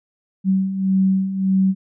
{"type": "beating tone pair", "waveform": "sine", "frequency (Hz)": [189.6, 191.3], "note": ["F#3", "G3"], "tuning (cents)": [43, -42], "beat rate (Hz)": 1.7, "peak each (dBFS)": [-22, -16], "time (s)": [0.44, 1.75], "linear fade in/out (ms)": 50, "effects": []}